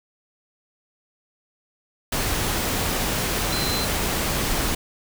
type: tone in noise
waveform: sine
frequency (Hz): 4074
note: C8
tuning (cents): -47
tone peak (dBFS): -28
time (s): 3.52-3.85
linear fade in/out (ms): 5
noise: pink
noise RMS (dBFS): -24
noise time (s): 2.12-4.75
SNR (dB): -7
effects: none